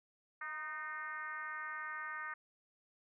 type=tone with frequency modulation; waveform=sine; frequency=1535 Hz; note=G6; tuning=37 cents flat; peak=-40 dBFS; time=0.41-2.34 s; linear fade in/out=5 ms; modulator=299 Hz; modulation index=1.5; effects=none